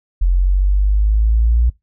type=exponential sweep; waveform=sine; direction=up; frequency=43.65 to 59.5 Hz; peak=-10 dBFS; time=0.21-1.7 s; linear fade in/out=10 ms; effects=noise-tail reverb RT60 0.2 s tail -22 dB re dry